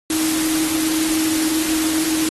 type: tone in noise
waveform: sine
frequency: 316.7 Hz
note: D#4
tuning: 31 cents sharp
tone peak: -18 dBFS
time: 0.1-2.29 s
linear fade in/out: 2 ms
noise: white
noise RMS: -23 dBFS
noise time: 0.1-2.29 s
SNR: +2 dB
effects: AAC 32 kbps